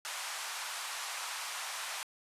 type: band-pass noise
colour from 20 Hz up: pink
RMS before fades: -40 dBFS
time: 0.05-2.03 s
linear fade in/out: 0 ms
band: 830 to 11000 Hz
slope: 24 dB/octave
effects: resampled to 32000 Hz